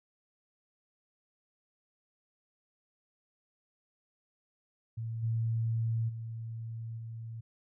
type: tone with level steps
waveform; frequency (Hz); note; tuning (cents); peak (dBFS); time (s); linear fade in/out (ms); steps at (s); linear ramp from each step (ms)
sine; 113.7; A#2; -43; -34 / -28 / -37 / -39; 4.97-7.41; 10; 5.22 / 6.08 / 6.97; 20
effects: none